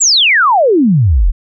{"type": "exponential sweep", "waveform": "sine", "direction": "down", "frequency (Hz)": [7900, 34.97], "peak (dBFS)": -6, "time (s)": [0, 1.32], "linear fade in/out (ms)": 20, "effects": []}